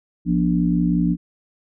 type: harmonic tone with a mistuned harmonic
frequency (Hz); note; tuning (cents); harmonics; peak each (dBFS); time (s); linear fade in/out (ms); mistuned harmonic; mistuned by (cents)
58.27; A#1; 0; 1 / 3 / 4 / 5; -29 / -18 / -23 / -22; 0.25-1.17; 50; 4; +53
effects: none